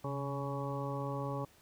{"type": "harmonic tone with a mistuned harmonic", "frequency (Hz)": 140, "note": "C#3", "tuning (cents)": 18, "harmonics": [1, 2, 3, 4, 6, 7, 8], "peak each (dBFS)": [-38, -43, -44, -42, -45, -48, -44], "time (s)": [0.04, 1.45], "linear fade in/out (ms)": 5, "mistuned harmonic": 1, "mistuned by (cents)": -62, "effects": ["pink hiss -63 dBFS RMS until 1.61 s"]}